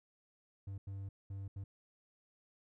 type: tone bursts at uneven times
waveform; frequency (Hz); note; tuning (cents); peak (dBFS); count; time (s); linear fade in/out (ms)
triangle; 98; G2; 0; -39; 4; 0.67-0.78 / 0.87-1.09 / 1.3-1.48 / 1.56-1.64; 5
effects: none